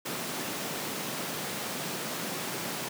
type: high-pass noise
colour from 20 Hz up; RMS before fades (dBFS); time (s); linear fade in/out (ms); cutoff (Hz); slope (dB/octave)
pink; -35; 0.05-2.89; 10; 150; 24
effects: none